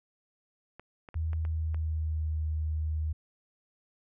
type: clicks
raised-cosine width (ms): 0.5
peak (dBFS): -31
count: 6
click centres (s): 0.796 / 1.088 / 1.143 / 1.332 / 1.451 / 1.745
type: tone with pitch glide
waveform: sine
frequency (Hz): 80.1 to 77.86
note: E2 to D#2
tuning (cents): -49 to +2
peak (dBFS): -28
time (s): 1.15-3.13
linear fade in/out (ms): 10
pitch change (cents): -49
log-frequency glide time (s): 1.36-2.38
effects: none